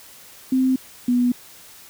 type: tone pair in turn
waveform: sine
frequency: 260 / 245.4 Hz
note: C4 / B3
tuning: -11 / -11 cents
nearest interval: minor second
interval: 100 cents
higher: first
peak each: -15 dBFS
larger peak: neither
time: 0.52-0.76 / 1.08-1.32 s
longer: neither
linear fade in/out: 5 ms
effects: white hiss -45 dBFS RMS until 1.89 s